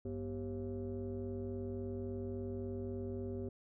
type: tone with frequency modulation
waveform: sine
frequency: 243.8 Hz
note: B3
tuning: 22 cents flat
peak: -37 dBFS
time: 0.05-3.49 s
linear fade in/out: 5 ms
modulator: 148 Hz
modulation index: 1.5
effects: tanh soft clip ceiling -33 dBFS